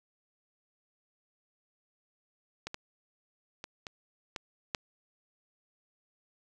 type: clicks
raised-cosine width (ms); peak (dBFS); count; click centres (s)
0.2; -20 / -20 / -23 / -23 / -19 / -13; 6; 2.67 / 2.744 / 3.641 / 3.868 / 4.362 / 4.748
effects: none